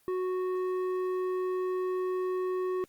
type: tone with low-pass filter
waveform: square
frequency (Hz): 368.7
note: F#4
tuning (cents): -6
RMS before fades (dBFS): -31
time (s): 0.08-2.84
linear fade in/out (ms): 0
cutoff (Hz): 1100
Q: 0.85
effects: white hiss -66 dBFS RMS until 2.88 s + Opus 32 kbps